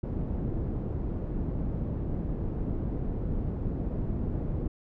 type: low-pass noise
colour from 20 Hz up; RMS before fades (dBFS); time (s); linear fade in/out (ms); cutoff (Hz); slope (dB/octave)
pink; -31; 0.03-4.68; 5; 320; 12
effects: none